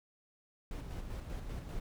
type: noise with tremolo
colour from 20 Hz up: brown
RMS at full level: -40 dBFS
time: 0.71-1.8 s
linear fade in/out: 2 ms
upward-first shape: square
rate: 5.1 Hz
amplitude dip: 40%
effects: none